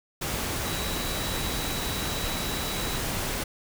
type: tone in noise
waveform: sine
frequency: 3906 Hz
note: B7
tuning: 20 cents flat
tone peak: -37 dBFS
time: 0.65-2.98 s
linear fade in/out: 10 ms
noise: pink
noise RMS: -30 dBFS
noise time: 0.21-3.44 s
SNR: -10 dB
effects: none

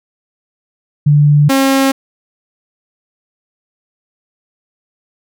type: tone pair in turn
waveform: sine / sawtooth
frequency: 146.83 / 269.9 Hz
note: D3 / C#4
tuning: 0 / -46 cents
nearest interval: major seventh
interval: 1054 cents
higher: second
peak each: -5 dBFS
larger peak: neither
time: 1.06-1.49 / 1.49-1.92 s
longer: neither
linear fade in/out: 10 ms
effects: none

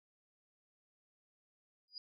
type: tone with exponential growth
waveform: sine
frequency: 4900 Hz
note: D#8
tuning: 27 cents flat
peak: -39 dBFS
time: 1.88-1.98 s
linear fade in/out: 1 ms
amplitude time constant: 20 ms
effects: none

